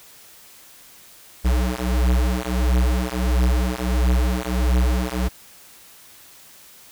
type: beating tone pair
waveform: square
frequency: 61 / 62.5 Hz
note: B1 / B1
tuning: -21 / +21 cents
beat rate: 1.5 Hz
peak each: -21 dBFS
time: 1.44-5.29 s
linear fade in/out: 20 ms
effects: white hiss -47 dBFS RMS until 6.91 s